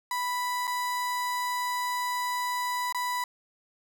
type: tone with dropouts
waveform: 35% pulse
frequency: 987.8 Hz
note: B5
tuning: in tune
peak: -26 dBFS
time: 0.11-3.24 s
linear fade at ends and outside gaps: 2 ms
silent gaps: 0.671-0.676 / 2.925-2.946 s
effects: none